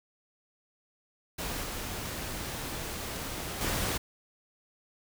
pink noise with level steps, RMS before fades -35 / -37 / -31 dBFS, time 1.38-3.98 s, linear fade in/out 10 ms, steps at 1.63 / 3.61 s, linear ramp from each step 2 ms, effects none

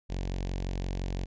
sawtooth tone with notch filter, 45.83 Hz, F#1, 16 cents flat, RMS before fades -33 dBFS, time 0.09-1.26 s, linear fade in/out 20 ms, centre 1300 Hz, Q 1.2, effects resampled to 16000 Hz

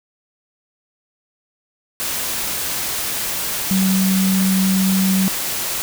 sine tone in noise, 190.3 Hz, F#3, 49 cents sharp, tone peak -14 dBFS, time 3.71-5.28 s, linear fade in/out 0 ms, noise white, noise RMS -23 dBFS, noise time 2-5.82 s, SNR +6 dB, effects none

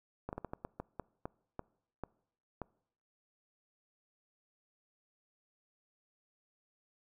slowing click train, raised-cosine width 1 ms, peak -25 dBFS, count 12, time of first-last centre 0.29-2.617 s, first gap 39 ms, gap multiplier 1.31, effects noise-tail reverb RT60 0.7 s tail -24 dB re dry

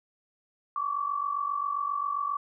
sine tone pair together, 1108.7 / 1156.2 Hz, C#6 / D6, 0 / -27 cents, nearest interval minor second, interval 73 cents, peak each -32 / -29 dBFS, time 0.76-2.37 s, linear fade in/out 2 ms, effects none

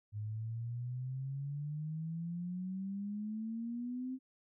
sine exponential sweep, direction up, 103.83 to 262.6 Hz, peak -37 dBFS, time 0.12-4.19 s, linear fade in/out 50 ms, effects none

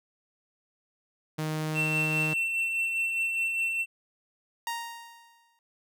sawtooth tone, 155.56 Hz, D#3, in tune, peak -25 dBFS, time 1.38-2.34 s, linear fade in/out 10 ms
triangle tone with tremolo, 2696 Hz, E7, 38 cents sharp, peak -23 dBFS, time 1.74-3.86 s, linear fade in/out 50 ms, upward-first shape sine, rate 4.9 Hz, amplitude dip 35%
sawtooth tone with exponential decay, 932.3 Hz, A#5, in tune, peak -25 dBFS, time 4.67-5.59 s, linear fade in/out 1 ms, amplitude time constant 200 ms
effects none

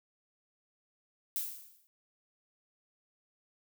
violet noise with exponential decay, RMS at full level -32 dBFS, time 1.36-1.87 s, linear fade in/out 0 ms, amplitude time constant 110 ms, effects none

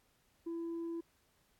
sine tone with tanh clipping, 334.6 Hz, E4, 26 cents sharp, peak -38 dBFS, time 0.46-1.01 s, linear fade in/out 10 ms, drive 1 dB, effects pink hiss -73 dBFS RMS until 1.59 s + AAC 64 kbps

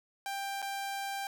sawtooth tone with dropouts, 790 Hz, G5, 13 cents sharp, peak -31 dBFS, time 0.26-1.27 s, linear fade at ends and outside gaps 1 ms, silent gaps 0.619-0.625 s, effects none

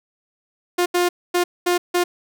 sawtooth tone bursts at uneven times, 354 Hz, F4, 23 cents sharp, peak -12 dBFS, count 5, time 0.78-0.86 / 0.94-1.09 / 1.34-1.44 / 1.66-1.78 / 1.94-2.04 s, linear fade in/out 10 ms, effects none

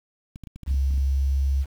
clicks, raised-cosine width 5 ms, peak -27 dBFS, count 11, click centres 0.359 / 0.437 / 0.472 / 0.56 / 0.633 / 0.679 / 0.711 / 0.743 / 0.908 / 0.939 / 0.978 s
sine tone with pitch glide, 67.6 to 68.07 Hz, C#2 to C#2, -43 to -31 cents, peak -19 dBFS, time 0.66-1.66 s, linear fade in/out 50 ms, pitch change +12 cents, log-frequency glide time 0.95-1.44 s
effects 8-bit

